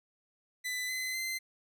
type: tone with pitch steps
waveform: sawtooth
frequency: 2001 / 2036 / 2069 Hz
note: B6 / C7 / C7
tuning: +22 / -48 / -20 cents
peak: -30 dBFS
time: 0.64-1.39 s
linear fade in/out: 20 ms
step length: 250 ms
effects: none